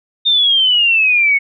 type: exponential sweep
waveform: sine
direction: down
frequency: 3668 to 2192 Hz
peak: -9 dBFS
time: 0.25-1.39 s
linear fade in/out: 20 ms
effects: none